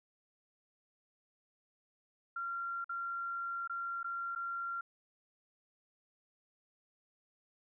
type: tone with dropouts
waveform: sine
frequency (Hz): 1378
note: F6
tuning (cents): -24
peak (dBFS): -36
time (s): 2.36-4.81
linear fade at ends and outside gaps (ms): 5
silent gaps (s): 2.844-2.893 / 3.676-3.696 / 4.031-4.043 / 4.351-4.359
effects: none